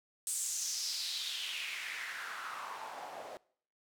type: noise with band-pass filter sweep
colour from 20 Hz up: white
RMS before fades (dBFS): -40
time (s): 0.27-3.37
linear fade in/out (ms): 0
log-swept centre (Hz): 8600 to 570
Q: 3.4
effects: noise-tail reverb RT60 0.6 s tail -23 dB re dry